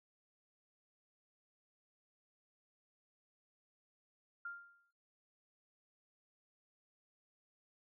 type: tone with exponential decay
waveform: sine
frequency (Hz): 1396.9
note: F6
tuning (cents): 0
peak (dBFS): -40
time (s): 4.45-4.91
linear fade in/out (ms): 5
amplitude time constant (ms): 100
effects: noise-tail reverb RT60 0.6 s tail -24 dB re dry